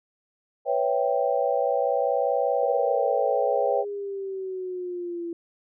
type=chord; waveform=sine; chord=C# half-diminished seventh; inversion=third; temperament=equal; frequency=493.9 / 554.4 / 659.3 / 784 Hz; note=B4 / C#5 / E5 / G5; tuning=0 / 0 / 0 / 0 cents; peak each=-26 / -25 / -29 / -27 dBFS; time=0.65-3.85 s; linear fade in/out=50 ms
type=exponential sweep; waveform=sine; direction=down; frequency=481.4 to 337.2 Hz; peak=-29 dBFS; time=2.63-5.33 s; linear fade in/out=2 ms
effects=none

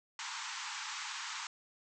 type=band-pass noise; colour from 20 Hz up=pink; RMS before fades=-42 dBFS; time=0.19-1.47 s; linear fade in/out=2 ms; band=840 to 7700 Hz; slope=96 dB/octave; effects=none

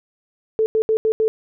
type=tone bursts at uneven times; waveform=sine; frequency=440 Hz; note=A4; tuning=in tune; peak=-14 dBFS; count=5; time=0.59-0.66 / 0.75-0.82 / 0.89-0.97 / 1.05-1.12 / 1.2-1.28 s; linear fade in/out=0 ms; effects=none

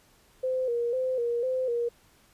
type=tone with vibrato; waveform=sine; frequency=493.9 Hz; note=B4; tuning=in tune; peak=-25 dBFS; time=0.43-1.89 s; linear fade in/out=10 ms; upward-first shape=square; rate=2 Hz; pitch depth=73 cents each way; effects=pink hiss -61 dBFS RMS until 2.33 s + resampled to 32000 Hz

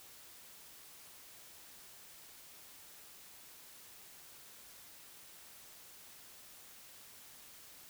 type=silence; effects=white hiss -56 dBFS RMS until 7.89 s

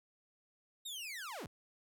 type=linear sweep; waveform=sawtooth; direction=down; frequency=3814 to 45.82 Hz; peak=-39 dBFS; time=0.85-1.47 s; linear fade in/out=10 ms; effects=none

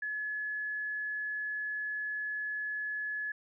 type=tone; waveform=sine; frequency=1705 Hz; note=G#6; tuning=45 cents sharp; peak=-33 dBFS; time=0.02-3.32 s; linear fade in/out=5 ms; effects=none

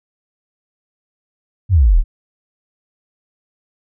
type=exponential sweep; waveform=sine; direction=down; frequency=106.3 to 30.87 Hz; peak=-7 dBFS; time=1.69-2.04 s; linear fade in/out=50 ms; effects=none

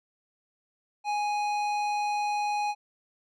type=tone with tanh clipping; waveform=triangle; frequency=830.6 Hz; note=G#5; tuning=in tune; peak=-28 dBFS; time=1.04-2.75 s; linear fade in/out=50 ms; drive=18 dB; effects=none

